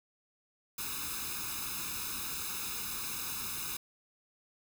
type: noise with comb filter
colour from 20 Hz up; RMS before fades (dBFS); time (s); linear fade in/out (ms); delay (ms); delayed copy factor
white; -38; 0.78-3.77; 5; 0.78; +0.95
effects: none